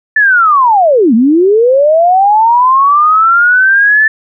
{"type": "linear two-way sweep", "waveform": "sine", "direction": "down then up", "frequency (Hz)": [1768, 212.7, 1768], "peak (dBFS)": -4, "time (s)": [0.16, 4.08], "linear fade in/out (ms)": 5, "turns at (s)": 1.14, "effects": []}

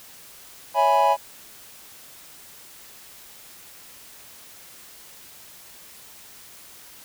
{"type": "chord", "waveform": "triangle", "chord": "C# minor seventh", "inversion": "none", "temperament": "equal with one note detuned", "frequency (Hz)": [557.3, 659.3, 830.6, 987.8], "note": ["C#5", "E5", "G#5", "B5"], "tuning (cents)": [9, 0, 0, 0], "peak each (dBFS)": [-22, -22, -17, -19], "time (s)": [0.74, 1.17], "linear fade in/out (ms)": 50, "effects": ["white hiss -46 dBFS RMS until 7.04 s"]}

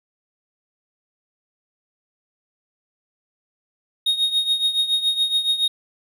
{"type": "tone with tremolo", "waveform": "triangle", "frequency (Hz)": 3729, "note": "A#7", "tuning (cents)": 0, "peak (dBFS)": -13, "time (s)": [4.06, 5.68], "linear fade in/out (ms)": 5, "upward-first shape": "triangle", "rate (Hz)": 7.1, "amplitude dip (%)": 80, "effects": []}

